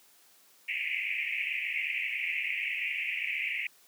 white band-pass noise, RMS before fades -33 dBFS, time 0.68-3.67 s, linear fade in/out 5 ms, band 2000 to 2700 Hz, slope 96 dB/octave, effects white hiss -61 dBFS RMS until 3.87 s + high-pass 200 Hz 12 dB/octave

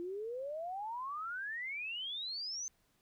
sine exponential sweep, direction up, 338.4 to 6300 Hz, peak -38 dBFS, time 0-2.68 s, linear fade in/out 0 ms, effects pink hiss -74 dBFS RMS until 3.01 s

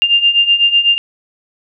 sine beating tone pair, 2794 / 2802 Hz, F7 / F7, 0 / +5 cents, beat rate 8 Hz, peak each -14 / -10 dBFS, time 0.02-0.98 s, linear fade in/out 0 ms, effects none

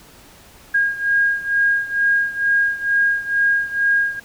sine beating tone pair, 1627 / 1629.2 Hz, G#6 / G#6, -36 / -34 cents, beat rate 2.2 Hz, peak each -17 / -20 dBFS, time 0.74-4.2 s, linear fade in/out 10 ms, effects pink hiss -46 dBFS RMS until 4.24 s

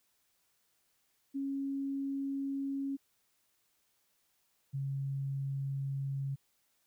sine tone pair in turn, 275 / 137.25 Hz, C#4 / C#3, -14 / -17 cents, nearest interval octave, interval 1203 cents, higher first, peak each -33 / -33 dBFS, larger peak neither, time 1.34-2.97 / 4.73-6.36 s, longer neither, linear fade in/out 20 ms, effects white hiss -75 dBFS RMS until 6.86 s

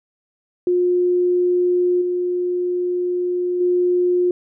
sine tone with level steps, 357.3 Hz, F4, 40 cents sharp, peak -14 / -18 / -14 dBFS, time 0.67-4.31 s, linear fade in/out 2 ms, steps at 2.01 / 3.6 s, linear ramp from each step 10 ms, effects none

